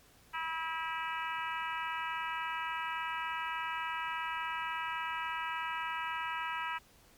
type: harmonic tone with a mistuned harmonic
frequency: 323.5 Hz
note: E4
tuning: 32 cents flat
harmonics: 3 / 4 / 5 / 6 / 7 / 8 / 9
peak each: -38 / -40 / -42 / -44 / -45 / -46 / -47 dBFS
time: 0.33-6.79 s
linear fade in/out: 20 ms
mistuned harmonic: 7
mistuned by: +52 cents
effects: pink hiss -62 dBFS RMS until 7.17 s + MP3 96 kbps